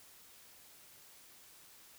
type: silence
effects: white hiss -59 dBFS RMS until 1.98 s